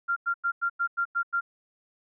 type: tone bursts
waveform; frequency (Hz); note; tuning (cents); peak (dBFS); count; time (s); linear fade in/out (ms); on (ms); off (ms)
sine; 1388; F6; -11; -23; 8; 0.08-1.41; 20; 84; 94
effects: none